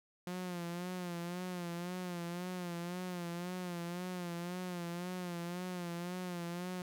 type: tone with vibrato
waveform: sawtooth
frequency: 176.7 Hz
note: F3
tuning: 21 cents sharp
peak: -35 dBFS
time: 0.27-6.82 s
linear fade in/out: 2 ms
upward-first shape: sine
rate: 1.9 Hz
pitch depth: 60 cents each way
effects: none